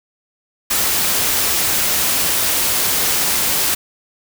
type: noise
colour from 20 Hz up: white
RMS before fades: -17 dBFS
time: 0.7-3.75 s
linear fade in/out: 10 ms
effects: none